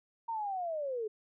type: linear sweep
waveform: sine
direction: down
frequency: 932.3 to 415.3 Hz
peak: -33 dBFS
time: 0.28-1.08 s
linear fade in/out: 10 ms
effects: none